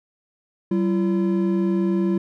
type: tone pair together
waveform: triangle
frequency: 191.16 / 340 Hz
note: G3 / F4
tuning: -43 / -46 cents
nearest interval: minor seventh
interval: 997 cents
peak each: -18 / -20 dBFS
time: 0.71-2.18 s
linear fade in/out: 5 ms
effects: none